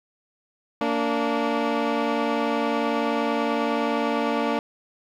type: tone pair together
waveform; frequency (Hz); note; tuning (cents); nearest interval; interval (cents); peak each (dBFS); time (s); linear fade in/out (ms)
15% pulse; 230 / 289.8; A#3 / D4; -23 / -23; major third; 400; -18; 0.81-4.59; 2
effects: low-pass 3000 Hz 12 dB/octave + 9-bit